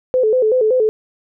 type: tone with vibrato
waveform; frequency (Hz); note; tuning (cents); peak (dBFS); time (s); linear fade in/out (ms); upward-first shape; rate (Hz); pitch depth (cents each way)
sine; 470.3; A#4; +15; -11; 0.14-0.89; 0; square; 5.3; 140
effects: none